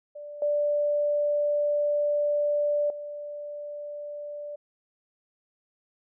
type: tone with level steps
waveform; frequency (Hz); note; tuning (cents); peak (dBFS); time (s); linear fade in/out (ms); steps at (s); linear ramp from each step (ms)
sine; 587; D5; -1; -37 / -22 / -34; 0.15-4.56; 10; 0.42 / 2.9; 2
effects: none